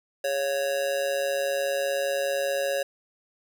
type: tone with amplitude modulation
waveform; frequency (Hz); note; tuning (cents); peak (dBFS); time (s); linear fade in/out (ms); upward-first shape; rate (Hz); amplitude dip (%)
square; 554.4; C#5; 0; -22; 0.24-2.83; 5; sine; 145; 70
effects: none